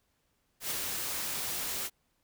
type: noise with ADSR envelope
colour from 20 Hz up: white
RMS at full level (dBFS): -32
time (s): 0.6-1.9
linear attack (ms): 110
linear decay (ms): 10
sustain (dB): -3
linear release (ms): 45
effects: pink hiss -75 dBFS RMS until 2.23 s